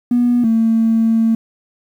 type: tone pair in turn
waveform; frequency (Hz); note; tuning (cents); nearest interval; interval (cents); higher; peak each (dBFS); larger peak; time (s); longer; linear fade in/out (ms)
triangle; 242.6 / 225.5; B3 / A3; -31 / +43; minor second; 126; first; -7; neither; 0.11-0.44 / 0.44-1.35; second; 5
effects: tanh soft clip ceiling -8 dBFS + 8-bit